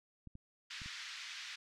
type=clicks; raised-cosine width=5 ms; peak=-38 dBFS; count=4; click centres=0.273 / 0.354 / 0.818 / 0.86 s
type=band-pass noise; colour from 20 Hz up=pink; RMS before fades=-47 dBFS; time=0.7-1.56 s; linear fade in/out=10 ms; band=1600 to 5600 Hz; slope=24 dB/octave
effects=none